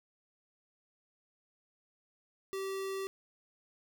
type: tone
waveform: square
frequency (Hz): 386.9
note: G4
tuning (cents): -23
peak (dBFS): -36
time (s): 2.53-3.07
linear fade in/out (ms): 0
effects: 12-bit